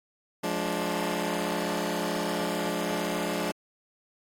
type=chord; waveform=15% pulse; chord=D diminished; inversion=first; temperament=just; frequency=176.2 / 211.4 / 293.7 Hz; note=F3 / Ab3 / D4; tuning=+16 / +31 / 0 cents; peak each=-26 dBFS; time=0.43-3.52 s; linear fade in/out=10 ms; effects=AAC 48 kbps